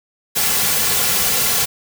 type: noise with comb filter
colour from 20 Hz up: white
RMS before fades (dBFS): -17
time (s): 0.35-1.66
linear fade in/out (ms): 20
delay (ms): 3.2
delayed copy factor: -0.65
effects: none